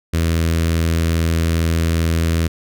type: tone with notch filter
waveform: sawtooth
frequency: 82.41 Hz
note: E2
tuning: in tune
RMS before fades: -17 dBFS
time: 0.13-2.48 s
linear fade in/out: 10 ms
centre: 830 Hz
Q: 1.1
effects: none